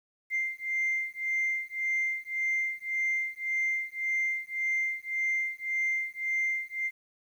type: beating tone pair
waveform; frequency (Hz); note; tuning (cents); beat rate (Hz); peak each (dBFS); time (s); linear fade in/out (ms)
sine; 2093 / 2094.8; C7 / C7; 0 / +1; 1.8; -30; 0.3-6.91; 50
effects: tanh soft clip ceiling -22 dBFS + 10-bit